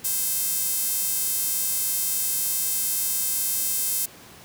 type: tone with high-pass filter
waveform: sawtooth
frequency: 523.3 Hz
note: C5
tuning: in tune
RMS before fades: -25 dBFS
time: 0.04-4.06 s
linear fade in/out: 10 ms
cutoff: 10000 Hz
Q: 0.86
effects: pink hiss -46 dBFS RMS until 4.44 s + high-pass 100 Hz 12 dB/octave